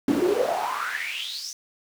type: noise with high-pass filter sweep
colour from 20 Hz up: brown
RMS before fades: -26 dBFS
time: 0.08-1.53 s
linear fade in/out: 2 ms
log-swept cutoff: 250 to 6200 Hz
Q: 8.2
effects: none